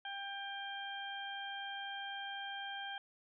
harmonic tone, 794 Hz, G5, 22 cents sharp, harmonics 1 / 2 / 3 / 4, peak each -45 / -45 / -55 / -46 dBFS, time 0.05-2.98 s, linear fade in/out 2 ms, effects none

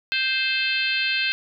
harmonic tone with a mistuned harmonic, 523.3 Hz, C5, in tune, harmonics 3 / 4 / 5 / 6 / 7 / 8 / 9, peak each -27 / -32 / -24 / -29 / -32 / -29 / -38 dBFS, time 0.12-1.32 s, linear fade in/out 0 ms, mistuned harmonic 7, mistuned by -37 cents, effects none

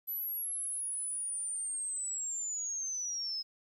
sine linear sweep, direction down, 12000 to 5100 Hz, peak -34 dBFS, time 0.07-3.43 s, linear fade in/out 20 ms, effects 11-bit

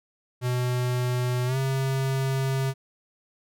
square tone with pitch glide, 124.4 to 134.1 Hz, B2 to C3, +13 to +43 cents, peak -24 dBFS, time 0.41-2.74 s, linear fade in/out 50 ms, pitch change +130 cents, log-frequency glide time 1.46-1.57 s, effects none

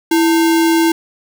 sine tone with sample-and-hold, 329.6 Hz, E4, in tune, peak -9 dBFS, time 0.11-0.92 s, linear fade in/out 5 ms, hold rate 1225 Hz, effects none

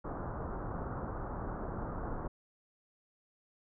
pink low-pass noise, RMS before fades -39 dBFS, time 0.04-2.28 s, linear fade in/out 10 ms, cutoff 1400 Hz, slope 48 dB/octave, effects none

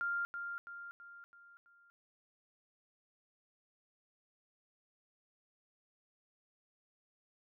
sine tone with echo, 1396.9 Hz, F6, in tune, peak -33 dBFS, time 0.01-0.25 s, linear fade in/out 0 ms, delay 330 ms, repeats 5, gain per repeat -6 dB, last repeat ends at 1.9 s, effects none

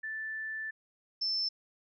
sine tone pair in turn, 1760 / 5302 Hz, A6 / E8, 0 / +9 cents, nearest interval octave + perfect fifth, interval 1909 cents, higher second, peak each -35 / -29 dBFS, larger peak second, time 0.03-0.71 / 1.21-1.49 s, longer first, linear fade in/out 10 ms, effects none

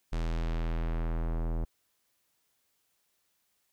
square tone with low-pass filter sweep, 41.2 Hz, E1, in tune, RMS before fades -31 dBFS, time 0.12-1.65 s, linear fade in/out 10 ms, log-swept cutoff 7000 to 750 Hz, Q 0.75, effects white hiss -75 dBFS RMS until 3.72 s

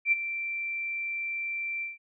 sine tone with ADSR envelope, 2349 Hz, D7, in tune, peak -18 dBFS, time 0.05-1.98 s, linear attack 70 ms, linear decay 23 ms, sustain -12 dB, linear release 160 ms, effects none

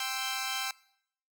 10% pulse chord, C major, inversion second, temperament equal, 784 / 1046.5 / 1318.5 Hz, G5 / C6 / E6, 0 / 0 / 0 cents, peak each -27 / -29 / -29 dBFS, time 0-0.71 s, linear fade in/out 2 ms, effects noise-tail reverb RT60 0.7 s tail -22 dB re dry

